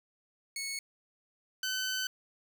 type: tone pair in turn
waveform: 15% pulse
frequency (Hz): 2203 / 1520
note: C#7 / F#6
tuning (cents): -11 / +46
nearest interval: tritone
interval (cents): 643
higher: first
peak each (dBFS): -29 / -25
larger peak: second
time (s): 0.56-0.79 / 1.63-2.07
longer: second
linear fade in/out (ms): 2
effects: none